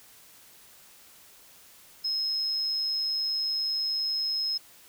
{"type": "tone", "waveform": "sine", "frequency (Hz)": 5150, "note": "E8", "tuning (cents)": -41, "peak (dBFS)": -26, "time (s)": [2.04, 4.58], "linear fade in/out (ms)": 10, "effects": ["white hiss -54 dBFS RMS until 4.88 s"]}